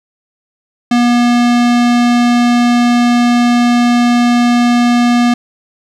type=tone; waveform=square; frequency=240.8 Hz; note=B3; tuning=44 cents flat; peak=-8 dBFS; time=0.91-5.34 s; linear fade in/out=5 ms; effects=low-pass 6000 Hz 12 dB/octave + 8-bit